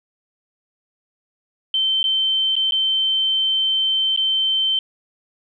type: tone with dropouts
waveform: sine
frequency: 3100 Hz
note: G7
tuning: 20 cents flat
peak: -16 dBFS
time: 1.74-4.79 s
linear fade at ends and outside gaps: 2 ms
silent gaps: 2.03-2.04 / 2.555-2.564 / 2.71-2.721 / 4.163-4.174 s
effects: none